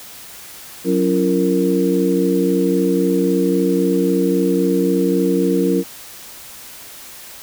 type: harmonic tone with a mistuned harmonic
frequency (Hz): 92.5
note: F#2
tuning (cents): 0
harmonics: 2 / 3 / 4 / 5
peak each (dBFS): -19 / -19 / -19 / -19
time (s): 0.84-5.84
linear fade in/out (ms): 50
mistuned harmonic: 4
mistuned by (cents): -140
effects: white hiss -37 dBFS RMS until 7.42 s